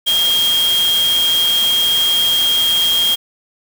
sine tone in noise, 3235 Hz, G#7, 46 cents flat, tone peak -12 dBFS, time 0.06-3.16 s, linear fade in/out 20 ms, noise white, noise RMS -23 dBFS, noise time 0.06-3.16 s, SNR +8 dB, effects none

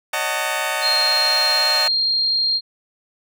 15% pulse chord, D# half-diminished seventh, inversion third, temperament just, 560 / 622.3 / 746.7 / 896 Hz, C#5 / D#5 / F#5 / A5, +18 / 0 / +16 / +31 cents, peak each -23 / -19 / -20 / -19 dBFS, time 0.13-1.88 s, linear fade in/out 5 ms
sine tone, 4212 Hz, C8, 11 cents sharp, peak -16 dBFS, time 0.81-2.61 s, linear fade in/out 50 ms
effects none

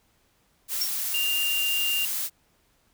blue noise, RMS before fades -29 dBFS, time 0.68-2.3 s, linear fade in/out 50 ms
sine tone with exponential decay, 5510 Hz, F8, 24 cents flat, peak -21 dBFS, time 0.81-0.94 s, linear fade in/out 5 ms, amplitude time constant 28 ms
triangle tone, 2794 Hz, F7, in tune, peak -23 dBFS, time 1.14-2.05 s, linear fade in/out 2 ms
effects pink hiss -66 dBFS RMS until 2.93 s

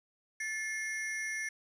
square ring-modulated tone, 1946 Hz, B6, 26 cents flat, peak -32 dBFS, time 0.4-1.49 s, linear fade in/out 5 ms, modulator 197 Hz, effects resampled to 22050 Hz + 10-bit

